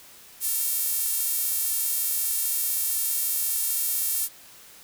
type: tone with high-pass filter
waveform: sawtooth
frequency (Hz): 457.6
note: A#4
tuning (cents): -32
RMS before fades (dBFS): -26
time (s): 0.4-4.29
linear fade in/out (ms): 50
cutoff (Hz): 11000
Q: 0.89
effects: white hiss -49 dBFS RMS until 4.83 s